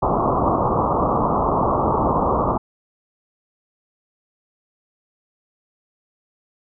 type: low-pass noise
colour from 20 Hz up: white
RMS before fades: -19 dBFS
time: 0.02-2.58 s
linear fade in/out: 10 ms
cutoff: 1200 Hz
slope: 96 dB/octave
effects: none